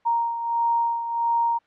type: beating tone pair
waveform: sine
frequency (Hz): 932.3 / 933.8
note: A#5 / A#5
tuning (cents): 0 / +3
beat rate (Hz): 1.5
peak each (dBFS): -21 / -28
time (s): 0.05-1.59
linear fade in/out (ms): 20
effects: white hiss -62 dBFS RMS until 1.66 s + low-pass 2000 Hz 12 dB/octave